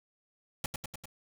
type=noise with echo; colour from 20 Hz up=pink; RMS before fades=-33 dBFS; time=0.64-0.66 s; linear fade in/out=2 ms; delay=99 ms; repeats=4; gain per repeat=-3 dB; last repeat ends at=1.056 s; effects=none